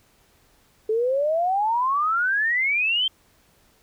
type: exponential sweep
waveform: sine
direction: up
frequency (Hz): 426.8 to 3180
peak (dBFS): -19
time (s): 0.89-3.08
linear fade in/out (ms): 5
effects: pink hiss -60 dBFS RMS until 3.82 s